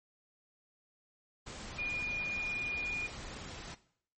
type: tone in noise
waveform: sine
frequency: 2435 Hz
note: D#7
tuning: 38 cents flat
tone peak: -34 dBFS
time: 1.78-3.07 s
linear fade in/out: 10 ms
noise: pink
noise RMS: -45 dBFS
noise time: 1.46-3.75 s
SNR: +8 dB
effects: noise-tail reverb RT60 0.6 s tail -17 dB re dry + MP3 32 kbps